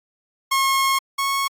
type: tone pair in turn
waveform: sawtooth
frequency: 1082 / 1100.3 Hz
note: C#6 / C#6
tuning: -42 / -13 cents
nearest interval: unison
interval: 29 cents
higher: second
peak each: -13 / -16 dBFS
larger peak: first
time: 0.51-0.99 / 1.18-1.48 s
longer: first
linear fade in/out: 10 ms
effects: AAC 64 kbps